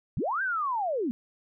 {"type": "linear two-way sweep", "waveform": "sine", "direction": "up then down", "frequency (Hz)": [81.2, 1609, 214.6], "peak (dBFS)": -26, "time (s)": [0.17, 1.11], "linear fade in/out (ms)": 0, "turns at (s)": 0.42, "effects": []}